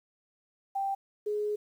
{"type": "tone pair in turn", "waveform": "sine", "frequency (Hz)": [785, 418.7], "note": ["G5", "G#4"], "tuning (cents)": [2, 14], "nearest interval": "major seventh", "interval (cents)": 1088, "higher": "first", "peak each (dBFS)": -28, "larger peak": "neither", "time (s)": [[0.75, 0.95], [1.26, 1.56]], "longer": "second", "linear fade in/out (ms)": 10, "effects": ["10-bit"]}